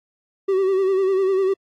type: tone with vibrato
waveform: triangle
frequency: 383.1 Hz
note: G4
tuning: 40 cents flat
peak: -14 dBFS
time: 0.48-1.54 s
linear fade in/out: 10 ms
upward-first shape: sine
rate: 10 Hz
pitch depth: 49 cents each way
effects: AAC 48 kbps